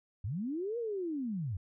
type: linear two-way sweep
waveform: sine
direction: up then down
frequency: 82.41 to 483.9 to 82.41 Hz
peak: -33 dBFS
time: 0.24-1.57 s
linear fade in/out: 5 ms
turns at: 0.78 s
effects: none